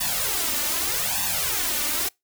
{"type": "noise with flanger", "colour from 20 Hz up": "white", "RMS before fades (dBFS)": -25, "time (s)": [0, 2.09], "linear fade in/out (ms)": 10, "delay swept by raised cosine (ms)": [1.1, 3.4], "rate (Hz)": 0.82, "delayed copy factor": 0.95, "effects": ["noise-tail reverb RT60 0.2 s tail -26 dB re dry"]}